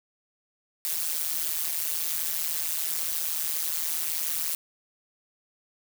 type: noise with amplitude modulation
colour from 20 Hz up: blue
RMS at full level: -25 dBFS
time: 0.85-4.55 s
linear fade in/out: 0 ms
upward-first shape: sine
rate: 161 Hz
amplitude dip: 100%
effects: none